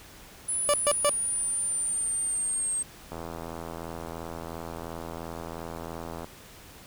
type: linear sweep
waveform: sine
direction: down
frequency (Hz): 10050 to 8372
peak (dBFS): -26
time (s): 0.48-2.83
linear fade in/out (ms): 10
type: tone bursts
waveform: 30% pulse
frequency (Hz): 583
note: D5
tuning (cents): -13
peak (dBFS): -18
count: 3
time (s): 0.69-1.094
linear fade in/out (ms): 0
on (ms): 48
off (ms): 130
type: click train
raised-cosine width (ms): 1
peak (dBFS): -23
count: 260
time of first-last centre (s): 3.12-6.244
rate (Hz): 82.9
effects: pink hiss -49 dBFS RMS until 6.86 s